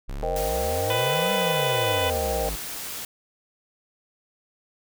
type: exponential two-way sweep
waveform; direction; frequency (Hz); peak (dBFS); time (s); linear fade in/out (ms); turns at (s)
square; up then down; 31 to 198.9 to 49.93; -30; 0.08-2.56; 10; 1.33
type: chord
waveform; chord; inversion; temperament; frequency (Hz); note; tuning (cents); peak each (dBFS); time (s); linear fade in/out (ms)
sine; C minor seventh; third; equal; 466.2 / 523.3 / 622.3 / 784; Bb4 / C5 / Eb5 / G5; 0 / 0 / 0 / 0; -30; 0.23-2.49; 0
type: noise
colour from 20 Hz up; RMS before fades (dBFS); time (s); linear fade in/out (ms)
white; -34; 0.36-3.05; 2
type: harmonic tone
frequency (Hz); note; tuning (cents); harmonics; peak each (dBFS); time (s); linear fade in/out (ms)
498.1; B4; +15; 1 / 2 / 3 / 4 / 5 / 6 / 7; -30 / -30 / -35 / -35 / -33 / -32 / -33; 0.9-2.1; 2
effects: none